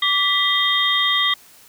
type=tone cluster; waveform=sine; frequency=1160 / 1975 / 3220 / 3665 Hz; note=D6 / B6 / G7 / A#7; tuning=-22 / 0 / +46 / -30 cents; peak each=-23 / -21 / -20 / -21 dBFS; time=0.02-1.34 s; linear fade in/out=5 ms; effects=white hiss -48 dBFS RMS until 1.68 s